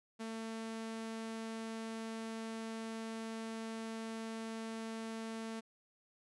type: tone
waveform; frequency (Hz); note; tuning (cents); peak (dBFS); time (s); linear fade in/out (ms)
sawtooth; 224.2; A3; +33; -37; 0.19-5.61; 20
effects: resampled to 24000 Hz